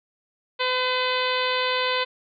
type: harmonic tone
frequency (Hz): 507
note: B4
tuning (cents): +45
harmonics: 1 / 2 / 3 / 4 / 5 / 6 / 7 / 8 / 9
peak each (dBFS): -27 / -27 / -31 / -31 / -31 / -32 / -31 / -33 / -39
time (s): 0.59-2.05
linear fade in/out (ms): 20
effects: none